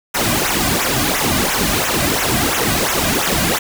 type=noise with flanger; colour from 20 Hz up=pink; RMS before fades=-17 dBFS; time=0.14-3.59 s; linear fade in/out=10 ms; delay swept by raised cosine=0.21 to 2.31 ms; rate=2.9 Hz; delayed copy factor=-0.8; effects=none